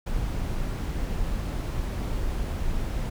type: noise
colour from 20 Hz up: brown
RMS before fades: -28 dBFS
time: 0.06-3.1 s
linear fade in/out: 10 ms
effects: none